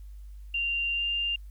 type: tone with pitch glide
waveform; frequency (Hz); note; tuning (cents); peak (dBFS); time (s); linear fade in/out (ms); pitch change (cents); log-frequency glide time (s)
sine; 2778 to 2796; F7 to F7; -10 to +1; -26; 0.54-1.36; 5; +11; 0.94-1.03
effects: added 50 Hz sine -41 dBFS peak until 1.5 s + white hiss -69 dBFS RMS until 1.5 s